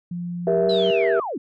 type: tone with pitch glide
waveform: sine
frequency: 174.61 to 186.06 Hz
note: F3 to F#3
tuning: 0 to +10 cents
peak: -26 dBFS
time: 0.11-0.91 s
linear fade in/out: 5 ms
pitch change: +110 cents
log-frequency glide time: 0.59-0.68 s
type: chord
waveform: sine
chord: E diminished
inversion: first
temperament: just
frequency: 395.6 / 474.7 / 659.3 Hz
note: G4 / Bb4 / E5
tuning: +16 / +31 / 0 cents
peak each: -20 dBFS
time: 0.47-1.2 s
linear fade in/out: 2 ms
type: linear sweep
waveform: sine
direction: down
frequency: 4118 to 212.1 Hz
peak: -25 dBFS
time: 0.69-1.38 s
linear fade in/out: 5 ms
effects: tanh soft clip ceiling -10 dBFS